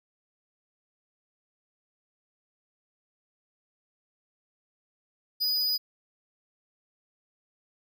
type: tone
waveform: square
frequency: 4954 Hz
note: D#8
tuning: 8 cents flat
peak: -25 dBFS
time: 5.4-5.78 s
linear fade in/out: 20 ms
effects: none